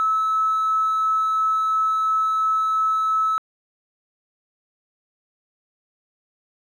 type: tone with tremolo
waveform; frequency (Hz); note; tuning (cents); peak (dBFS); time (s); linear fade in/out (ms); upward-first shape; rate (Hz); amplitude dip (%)
triangle; 1300; E6; -24; -13; 0-3.38; 0; sine; 2.9; 25
effects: tanh soft clip ceiling -15 dBFS